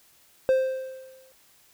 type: tone with exponential decay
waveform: triangle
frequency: 523.3 Hz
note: C5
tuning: in tune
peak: -14 dBFS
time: 0.49-1.32 s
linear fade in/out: 0 ms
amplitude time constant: 180 ms
effects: white hiss -59 dBFS RMS until 1.73 s